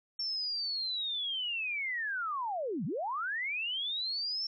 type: linear two-way sweep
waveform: sine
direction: down then up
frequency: 5460 to 135.3 to 5460 Hz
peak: -32 dBFS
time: 0.19-4.47 s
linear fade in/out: 5 ms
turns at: 2.85 s
effects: none